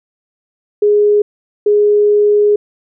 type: tone pair in turn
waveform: sine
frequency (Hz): 415.3 / 415.3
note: G#4 / G#4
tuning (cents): 0 / 0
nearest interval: unison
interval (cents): 0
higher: neither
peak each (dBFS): -7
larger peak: neither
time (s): 0.82-1.22 / 1.66-2.56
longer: second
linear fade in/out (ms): 5
effects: none